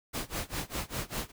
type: noise with tremolo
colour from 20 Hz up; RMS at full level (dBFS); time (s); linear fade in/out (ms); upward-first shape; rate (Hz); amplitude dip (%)
pink; -33; 0.13-1.32; 20; sine; 5; 95
effects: none